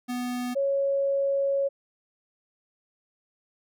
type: tone pair in turn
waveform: square / sine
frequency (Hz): 246.9 / 553.2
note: B3 / C#5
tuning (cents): 0 / -4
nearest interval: octave + major second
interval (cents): 1396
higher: second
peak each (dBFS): -29 / -22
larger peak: second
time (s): 0.08-0.55 / 0.55-1.69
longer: second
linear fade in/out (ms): 20
effects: none